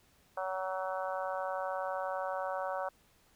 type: harmonic tone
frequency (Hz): 187.9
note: F#3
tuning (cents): +27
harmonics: 3 / 4 / 5 / 6 / 7 / 8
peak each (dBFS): -37 / -39 / -41 / -43 / -44 / -45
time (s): 0.37-2.89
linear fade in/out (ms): 5
effects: pink hiss -67 dBFS RMS until 3.35 s